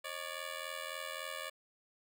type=ring-modulated tone; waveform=10% pulse; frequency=578 Hz; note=D5; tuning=28 cents flat; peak=-29 dBFS; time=0.04-1.5 s; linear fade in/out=10 ms; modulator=41.8 Hz; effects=none